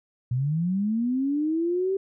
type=linear sweep; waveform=sine; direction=up; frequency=118.5 to 392 Hz; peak=-22 dBFS; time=0.31-1.97 s; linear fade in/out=5 ms; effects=none